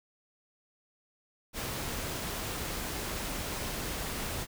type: noise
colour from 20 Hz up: pink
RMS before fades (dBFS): -36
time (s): 1.53-4.47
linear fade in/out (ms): 50
effects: none